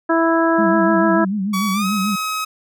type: harmonic tone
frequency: 329.6 Hz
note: E4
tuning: in tune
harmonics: 1 / 2 / 3 / 4 / 5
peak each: -16 / -19 / -21 / -22 / -23 dBFS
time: 0.09-1.25 s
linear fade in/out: 10 ms
type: tone with vibrato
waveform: sine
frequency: 200.1 Hz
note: G3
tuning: 36 cents sharp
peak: -18 dBFS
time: 0.58-2.16 s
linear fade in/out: 10 ms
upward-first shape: sine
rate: 6.8 Hz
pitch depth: 110 cents each way
type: tone with pitch glide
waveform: sawtooth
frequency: 1134 to 1272.9 Hz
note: C#6 to D#6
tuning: +39 to +39 cents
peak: -17 dBFS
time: 1.53-2.45 s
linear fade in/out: 10 ms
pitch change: +200 cents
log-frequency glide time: 1.73-1.86 s
effects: none